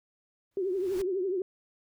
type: noise with exponential growth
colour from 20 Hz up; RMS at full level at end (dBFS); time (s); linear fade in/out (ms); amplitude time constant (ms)
pink; -42; 0.51-1.02; 5; 110
type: tone with vibrato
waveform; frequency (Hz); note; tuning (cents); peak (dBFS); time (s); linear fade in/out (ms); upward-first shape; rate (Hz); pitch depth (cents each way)
sine; 376.1; F#4; +28; -27; 0.57-1.42; 2; triangle; 12; 130
effects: none